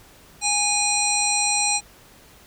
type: harmonic tone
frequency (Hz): 822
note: G#5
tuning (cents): -18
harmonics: 1 / 3 / 5 / 7 / 9 / 10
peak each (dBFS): -26 / -26 / -26 / -26 / -26 / -26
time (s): 0.41-1.81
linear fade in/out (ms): 50
effects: pink hiss -50 dBFS RMS until 2.46 s